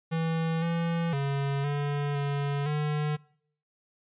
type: tone with pitch steps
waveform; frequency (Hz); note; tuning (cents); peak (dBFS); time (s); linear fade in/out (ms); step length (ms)
square; 163.2 / 167.9 / 139.4 / 144.1 / 142.1 / 149.9; E3 / E3 / C#3 / D3 / C#3 / D3; -17 / +32 / +10 / -33 / +43 / +36; -27; 0.11-3.17; 20; 510
effects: noise-tail reverb RT60 0.6 s tail -22 dB re dry + resampled to 8000 Hz